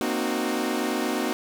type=chord; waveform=sawtooth; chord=C half-diminished seventh; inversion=third; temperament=equal with one note detuned; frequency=233.1 / 261.6 / 306.1 / 370 Hz; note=Bb3 / C4 / Eb4 / Gb4; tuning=0 / 0 / -28 / 0 cents; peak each=-26 dBFS; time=0.01-1.33 s; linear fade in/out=0 ms; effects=none